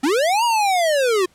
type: linear two-way sweep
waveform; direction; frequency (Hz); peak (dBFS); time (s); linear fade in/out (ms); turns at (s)
square; up then down; 246.9 to 966 to 350.1; -16; 0.03-1.26; 10; 0.44
effects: pink hiss -57 dBFS RMS until 1.34 s + low-pass 11000 Hz 12 dB/octave